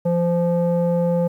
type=tone with low-pass filter; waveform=square; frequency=172.5 Hz; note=F3; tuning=21 cents flat; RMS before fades=-19 dBFS; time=0.05-1.28 s; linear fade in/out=10 ms; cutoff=620 Hz; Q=6.8; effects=9-bit